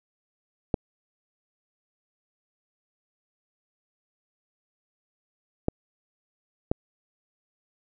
clicks, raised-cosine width 2 ms, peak -9 dBFS, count 3, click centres 0.742 / 5.684 / 6.715 s, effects none

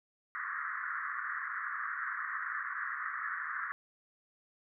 white band-pass noise, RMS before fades -38 dBFS, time 0.35-3.72 s, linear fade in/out 0 ms, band 1100 to 1900 Hz, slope 96 dB/octave, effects none

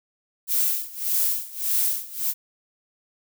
violet noise with tremolo, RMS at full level -21 dBFS, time 0.47-2.34 s, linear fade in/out 50 ms, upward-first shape sine, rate 1.7 Hz, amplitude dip 90%, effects none

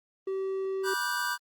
triangle tone, 384.3 Hz, G4, 34 cents flat, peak -27 dBFS, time 0.27-0.94 s, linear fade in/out 5 ms
square chord, G major seventh, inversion first, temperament equal with one note detuned, 974.2 / 1174.7 / 1480 / 1568 Hz, B5 / D6 / F#6 / G6, -24 / 0 / 0 / 0 cents, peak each -35 / -37 / -36 / -33 dBFS, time 0.83-1.38 s, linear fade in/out 50 ms
effects Opus 24 kbps

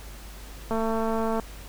click train, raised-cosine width 1 ms, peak -15 dBFS, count 155, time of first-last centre 0.71-1.397 s, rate 224 Hz, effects added 50 Hz sine -41 dBFS peak until 1.68 s + pink hiss -46 dBFS RMS until 1.68 s

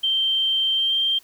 sine tone with pitch glide, 3136 to 3165 Hz, G7 to G7, 0 to +16 cents, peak -18 dBFS, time 0.03-1.19 s, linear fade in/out 10 ms, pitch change +16 cents, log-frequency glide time 0.74-0.96 s, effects white hiss -54 dBFS RMS until 1.23 s

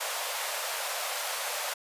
pink high-pass noise, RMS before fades -33 dBFS, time 0-1.74 s, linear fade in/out 10 ms, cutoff 530 Hz, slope 48 dB/octave, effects resampled to 32000 Hz

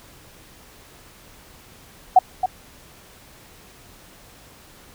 sine tone with echo, 745 Hz, F#5, 12 cents sharp, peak -6 dBFS, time 2.16-2.19 s, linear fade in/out 5 ms, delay 270 ms, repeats 1, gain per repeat -10 dB, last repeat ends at 2.46 s, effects pink hiss -48 dBFS RMS until 4.94 s

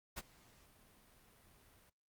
pink noise with ADSR envelope, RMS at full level -42 dBFS, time 0.16-1.9 s, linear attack 20 ms, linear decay 34 ms, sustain -24 dB, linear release 9 ms, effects noise-tail reverb RT60 0.1 s tail -18 dB re dry + Opus 48 kbps

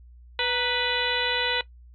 harmonic tone with a mistuned harmonic, 493.9 Hz, B4, in tune, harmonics 1 / 2 / 3 / 4 / 5 / 6 / 7 / 8, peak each -31 / -31 / -31 / -31 / -31 / -31 / -31 / -31 dBFS, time 0.39-1.61 s, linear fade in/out 2 ms, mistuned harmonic 2, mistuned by -82 cents, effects noise-tail reverb RT60 0.1 s tail -18 dB re dry + added 60 Hz sine -46 dBFS peak until 1.94 s

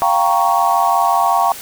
sine chord, G half-diminished seventh, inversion third, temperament equal, 698.5 / 784 / 932.3 / 1108.7 Hz, F5 / G5 / Bb5 / Db6, 0 / 0 / 0 / 0 cents, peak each -17 dBFS, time 0.02-1.52 s, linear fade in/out 0 ms, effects white hiss -32 dBFS RMS until 1.61 s

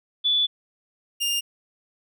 sine / sawtooth tone pair in turn, 3460 / 2810 Hz, A7 / F7, -30 / +10 cents, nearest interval major third, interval 360 cents, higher first, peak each -18 / -19 dBFS, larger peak first, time 0.24-0.47 / 1.2-1.41 s, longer first, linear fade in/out 20 ms, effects none

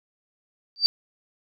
sine tone with exponential growth, 4652 Hz, D8, 17 cents flat, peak -10 dBFS, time 0.76-0.86 s, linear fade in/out 0 ms, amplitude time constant 20 ms, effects none

